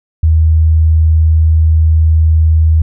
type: tone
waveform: sine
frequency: 79.6 Hz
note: D#2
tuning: 40 cents sharp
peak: -5 dBFS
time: 0.23-2.82 s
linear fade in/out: 5 ms
effects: none